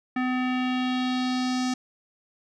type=tone with low-pass filter sweep; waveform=square; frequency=253.6 Hz; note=B3; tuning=46 cents sharp; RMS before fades=-26 dBFS; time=0.16-1.74 s; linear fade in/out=5 ms; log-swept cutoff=2000 to 6100 Hz; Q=2.3; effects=none